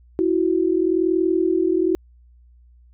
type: tone pair together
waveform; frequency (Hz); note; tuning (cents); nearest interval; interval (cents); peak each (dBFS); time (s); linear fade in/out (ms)
sine; 329.6 / 370.6; E4 / F#4; 0 / +3; major second; 203; -19; 0.19-1.95; 0
effects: added 60 Hz sine -48 dBFS peak until 2.93 s